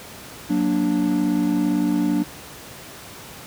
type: chord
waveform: triangle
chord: Gb augmented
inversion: none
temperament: equal with one note detuned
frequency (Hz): 185 / 235.9 / 293.7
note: Gb3 / Bb3 / D4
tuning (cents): 0 / +21 / 0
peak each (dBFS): -22 / -22 / -18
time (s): 0.49-2.24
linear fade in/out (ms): 20
effects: pink hiss -39 dBFS RMS until 3.46 s + high-pass 80 Hz 12 dB/octave